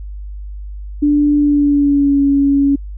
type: tone with pitch glide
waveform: sine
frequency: 292.7 to 279.6 Hz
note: D4 to C#4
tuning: -6 to +15 cents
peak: -9 dBFS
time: 1.02-2.76 s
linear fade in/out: 10 ms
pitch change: -79 cents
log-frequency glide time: 1.37-2.22 s
effects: added 50 Hz sine -25 dBFS peak until 2.97 s